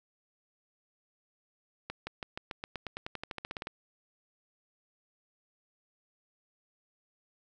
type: accelerating click train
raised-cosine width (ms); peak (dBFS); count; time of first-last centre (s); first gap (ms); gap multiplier
0.3; -21; 19; 1.9-3.671; 170; 0.93
effects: none